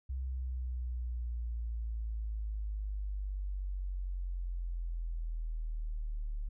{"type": "exponential sweep", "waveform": "sine", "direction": "down", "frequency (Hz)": [65.41, 36.71], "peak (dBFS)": -34, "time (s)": [0.09, 6.49], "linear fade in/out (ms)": 10, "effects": []}